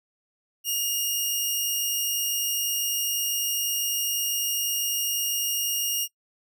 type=tone; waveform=10% pulse; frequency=2842 Hz; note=F7; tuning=30 cents sharp; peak=-16 dBFS; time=0.64-6.08 s; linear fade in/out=50 ms; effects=noise-tail reverb RT60 0.1 s tail -20 dB re dry